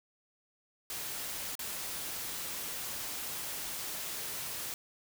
white noise with dropouts, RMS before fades -39 dBFS, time 0.9-4.74 s, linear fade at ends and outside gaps 1 ms, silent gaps 1.553-1.592 s, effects none

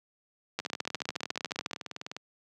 two click trains, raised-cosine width 0.2 ms, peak -20 / -13 dBFS, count 32 / 17, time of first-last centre 0.6-2.166 / 0.59-1.733 s, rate 19.8 / 14 Hz, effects high-pass 150 Hz 12 dB/octave

